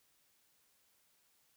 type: silence
effects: white hiss -73 dBFS RMS until 1.56 s